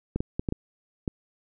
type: clicks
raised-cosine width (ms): 3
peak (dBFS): -14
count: 6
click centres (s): 0.16 / 0.205 / 0.395 / 0.488 / 0.524 / 1.078
effects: none